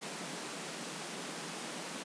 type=high-pass noise; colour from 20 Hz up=pink; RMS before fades=-42 dBFS; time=0.01-2.04 s; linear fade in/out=20 ms; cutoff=150 Hz; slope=96 dB/octave; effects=resampled to 22050 Hz